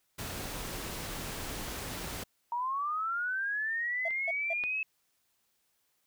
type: noise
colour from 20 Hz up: pink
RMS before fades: -39 dBFS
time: 0.18-2.24 s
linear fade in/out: 10 ms
type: linear sweep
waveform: sine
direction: up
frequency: 932.3 to 2605 Hz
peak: -30 dBFS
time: 2.52-4.83 s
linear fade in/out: 2 ms
type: tone bursts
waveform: triangle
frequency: 667 Hz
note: E5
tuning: 20 cents sharp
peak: -31 dBFS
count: 3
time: 4.05-4.535 s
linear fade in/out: 5 ms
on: 35 ms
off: 190 ms
type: clicks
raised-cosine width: 0.3 ms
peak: -34 / -24 dBFS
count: 2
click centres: 4.107 / 4.638 s
effects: white hiss -75 dBFS RMS until 6.06 s